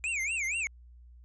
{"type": "tone with vibrato", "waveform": "square", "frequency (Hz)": 2398, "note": "D7", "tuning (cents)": 36, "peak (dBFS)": -30, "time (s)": [0.04, 0.67], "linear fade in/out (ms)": 0, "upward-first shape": "sine", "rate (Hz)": 4.2, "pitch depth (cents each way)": 250, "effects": ["added 60 Hz sine -50 dBFS peak until 1.24 s", "resampled to 22050 Hz"]}